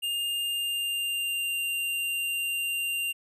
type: tone with pitch glide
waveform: square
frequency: 2814 to 2783 Hz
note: F7 to F7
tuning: +12 to -7 cents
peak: -28 dBFS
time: 0.02-3.13 s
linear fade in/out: 20 ms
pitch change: -19 cents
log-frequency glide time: 0.29-1.6 s
effects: none